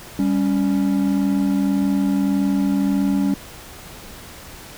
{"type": "tone pair together", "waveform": "triangle", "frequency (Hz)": [197.28, 279], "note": ["G3", "C#4"], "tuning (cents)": [11, 11], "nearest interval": "tritone", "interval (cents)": 600, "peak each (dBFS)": -17, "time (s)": [0.19, 3.34], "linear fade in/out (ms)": 2, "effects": ["pink hiss -39 dBFS RMS until 4.77 s"]}